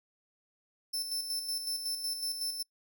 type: tone with tremolo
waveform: sawtooth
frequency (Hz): 5300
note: E8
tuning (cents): +9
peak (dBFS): -29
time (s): 0.93-2.63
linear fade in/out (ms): 10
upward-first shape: square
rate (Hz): 5.4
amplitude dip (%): 50
effects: noise-tail reverb RT60 0.1 s tail -24 dB re dry